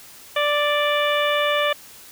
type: harmonic tone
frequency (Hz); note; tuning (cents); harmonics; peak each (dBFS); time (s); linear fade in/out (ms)
587.3; D5; 0; 1 / 2 / 3 / 4 / 5 / 6; -21 / -24 / -26 / -27 / -28 / -29; 0.36-1.73; 5
effects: white hiss -44 dBFS RMS until 2.11 s